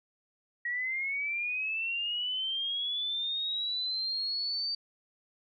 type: linear sweep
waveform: sine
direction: up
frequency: 1900 to 4628 Hz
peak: -30 dBFS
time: 0.65-4.75 s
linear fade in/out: 5 ms
effects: none